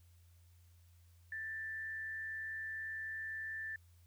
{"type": "tone with frequency modulation", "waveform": "sine", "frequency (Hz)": 1769, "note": "A6", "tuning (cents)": 9, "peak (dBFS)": -40, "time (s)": [1.32, 3.76], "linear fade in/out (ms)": 2, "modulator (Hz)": 127, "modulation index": 0.28, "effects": ["added 86 Hz sine -61 dBFS peak until 4.06 s", "white hiss -74 dBFS RMS until 4.06 s"]}